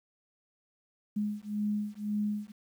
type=beating tone pair; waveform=sine; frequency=207.9 / 209.8 Hz; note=G#3 / G#3; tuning=+2 / +18 cents; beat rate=1.9 Hz; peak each=-33 / -33 dBFS; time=1.16-2.52 s; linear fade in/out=10 ms; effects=10-bit